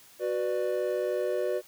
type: chord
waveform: triangle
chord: B minor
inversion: second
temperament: just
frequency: 370.4 / 493.9 / 592.7 Hz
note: F#4 / B4 / D5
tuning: +2 / 0 / +16 cents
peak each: -29 dBFS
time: 0.19-1.62 s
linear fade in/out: 50 ms
effects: white hiss -55 dBFS RMS until 1.67 s